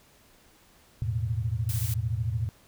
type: chord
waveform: sine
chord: E suspended fourth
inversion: none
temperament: equal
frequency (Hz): 82.41 / 110 / 123.47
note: E2 / A2 / B2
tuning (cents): 0 / 0 / 0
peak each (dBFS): -33 / -28 / -32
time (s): 1.02-2.49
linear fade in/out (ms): 0
type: noise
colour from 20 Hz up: blue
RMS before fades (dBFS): -36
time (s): 1.69-1.94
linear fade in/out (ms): 2
effects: pink hiss -59 dBFS RMS until 2.67 s